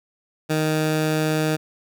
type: tone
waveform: 15% pulse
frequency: 155.56 Hz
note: D#3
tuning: in tune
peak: -13 dBFS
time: 0.49-1.57 s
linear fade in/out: 20 ms
effects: none